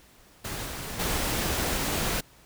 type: noise with level steps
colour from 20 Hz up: pink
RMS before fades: -34 / -36 / -28 dBFS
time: 0.44-2.21 s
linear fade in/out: 10 ms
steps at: 0.65 / 0.99 s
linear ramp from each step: 10 ms
effects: pink hiss -56 dBFS RMS until 2.45 s